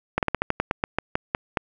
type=slowing click train; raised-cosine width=0.5 ms; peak=-6 dBFS; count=13; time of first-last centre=0.18-1.572 s; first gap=48 ms; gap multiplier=1.15; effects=none